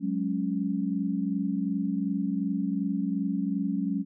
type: chord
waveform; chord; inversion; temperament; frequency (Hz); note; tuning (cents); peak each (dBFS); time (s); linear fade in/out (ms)
sine; F# suspended second; none; equal; 185 / 207.7 / 277.2; F#3 / G#3 / C#4; 0 / 0 / 0; -30; 0-4.05; 50
effects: none